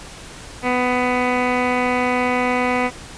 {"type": "tone with low-pass filter", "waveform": "15% pulse", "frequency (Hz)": 249.1, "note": "B3", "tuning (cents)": 15, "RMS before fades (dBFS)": -19, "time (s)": [0.62, 2.91], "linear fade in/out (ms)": 50, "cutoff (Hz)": 2000, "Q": 3.6, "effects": ["pink hiss -37 dBFS RMS until 3.17 s", "resampled to 22050 Hz"]}